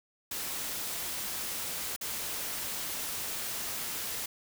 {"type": "noise with dropouts", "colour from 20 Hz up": "white", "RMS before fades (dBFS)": -36, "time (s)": [0.31, 4.26], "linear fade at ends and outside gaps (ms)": 5, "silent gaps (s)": [1.963, 2.011], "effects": []}